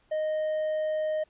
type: tone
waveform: triangle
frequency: 620 Hz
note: D#5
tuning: 6 cents flat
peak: -24 dBFS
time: 0.11-1.24 s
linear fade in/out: 10 ms
effects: pink hiss -66 dBFS RMS until 1.29 s + resampled to 8000 Hz